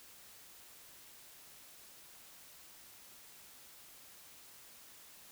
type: silence
effects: white hiss -57 dBFS RMS until 5.31 s